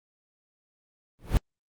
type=noise with exponential growth; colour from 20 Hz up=brown; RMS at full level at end=-19 dBFS; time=1.19-1.37 s; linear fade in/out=0 ms; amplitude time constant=38 ms; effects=Opus 32 kbps